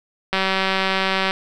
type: click train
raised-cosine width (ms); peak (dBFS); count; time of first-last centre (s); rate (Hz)
0.3; -4; 188; 0.33-1.309; 191
effects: none